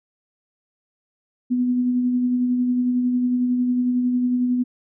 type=tone with tremolo; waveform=sine; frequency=248 Hz; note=B3; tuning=7 cents sharp; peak=-16 dBFS; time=1.5-4.64 s; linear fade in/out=20 ms; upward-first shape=sine; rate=11 Hz; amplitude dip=30%; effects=none